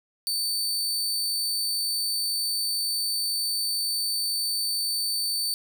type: tone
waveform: sawtooth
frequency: 4551 Hz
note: C#8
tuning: 45 cents sharp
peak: -22 dBFS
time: 0.27-5.54 s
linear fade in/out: 0 ms
effects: none